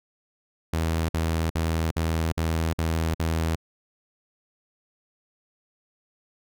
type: tone bursts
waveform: sawtooth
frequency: 81.3 Hz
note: E2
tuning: 23 cents flat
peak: -19 dBFS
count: 7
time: 0.73-3.556 s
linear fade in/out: 5 ms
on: 360 ms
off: 51 ms
effects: none